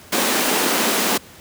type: high-pass noise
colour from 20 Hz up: pink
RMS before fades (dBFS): -19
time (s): 0.12-1.18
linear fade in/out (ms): 10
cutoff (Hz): 200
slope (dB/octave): 48
effects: pink hiss -43 dBFS RMS until 1.4 s + high-pass 80 Hz 12 dB/octave